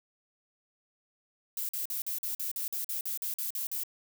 violet noise bursts, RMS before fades -34 dBFS, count 14, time 1.57-3.835 s, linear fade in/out 2 ms, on 120 ms, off 45 ms, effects none

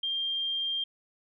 sine tone, 3192 Hz, G7, 31 cents sharp, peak -28 dBFS, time 0.03-0.84 s, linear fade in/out 5 ms, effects none

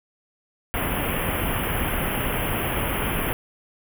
pink band-stop noise, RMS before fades -25 dBFS, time 0.74-3.33 s, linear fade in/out 0 ms, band 3200 to 10000 Hz, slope 96 dB/octave, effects none

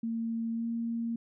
sine tone with pitch glide, 228.3 to 231.4 Hz, A#3 to A#3, -36 to -13 cents, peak -30 dBFS, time 0.03-1.16 s, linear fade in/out 5 ms, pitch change +23 cents, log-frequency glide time 0.53-0.66 s, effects none

